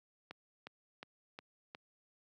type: click train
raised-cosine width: 0.3 ms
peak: -30 dBFS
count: 5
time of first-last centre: 0.31-1.749 s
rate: 2.78 Hz
effects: high-pass 150 Hz 12 dB/octave